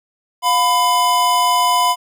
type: tone pair together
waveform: square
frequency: 707.9 / 1000 Hz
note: F5 / B5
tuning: +23 / +21 cents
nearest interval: tritone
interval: 598 cents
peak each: -20 / -14 dBFS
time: 0.42-1.96 s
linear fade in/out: 50 ms
effects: none